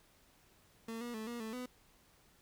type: tone with pitch steps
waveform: 30% pulse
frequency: 226.9 / 239.8 / 218.7 / 238.2 / 220.6 / 250 Hz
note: A#3 / A#3 / A3 / A#3 / A3 / B3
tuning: -47 / +49 / -10 / +38 / +5 / +21 cents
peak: -38 dBFS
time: 0.88-1.66 s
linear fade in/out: 5 ms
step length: 130 ms
effects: pink hiss -67 dBFS RMS until 2.41 s